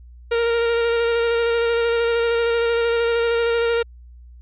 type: tone with vibrato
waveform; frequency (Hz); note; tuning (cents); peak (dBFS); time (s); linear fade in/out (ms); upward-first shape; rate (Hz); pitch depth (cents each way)
45% pulse; 466.2; A#4; 0; -17; 0.31-3.83; 10; square; 13; 13
effects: added 60 Hz sine -40 dBFS peak until 4.41 s + resampled to 8000 Hz